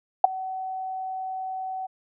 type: tone with ADSR envelope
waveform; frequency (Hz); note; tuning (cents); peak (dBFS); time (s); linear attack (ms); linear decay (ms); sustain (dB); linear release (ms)
sine; 755; F#5; +35; -6; 0.24-1.87; 4; 11; -23; 15
effects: none